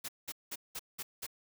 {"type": "noise bursts", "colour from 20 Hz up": "white", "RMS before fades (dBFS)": -40, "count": 6, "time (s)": [0.04, 1.266], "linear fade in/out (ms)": 10, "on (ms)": 46, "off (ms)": 190, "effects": []}